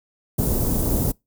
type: band-stop noise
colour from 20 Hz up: pink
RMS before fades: -21 dBFS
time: 0.38-1.12 s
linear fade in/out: 10 ms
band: 420 to 13000 Hz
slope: 12 dB/octave
effects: noise-tail reverb RT60 0.2 s tail -25 dB re dry